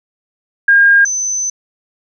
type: tone pair in turn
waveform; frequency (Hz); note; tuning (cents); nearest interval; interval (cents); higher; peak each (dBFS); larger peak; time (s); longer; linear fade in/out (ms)
sine; 1616 / 6101; G#6 / G8; -48 / -48; octave + major seventh; 2300; second; -5 / -15; first; 0.68-1.05 / 1.05-1.5; second; 5
effects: none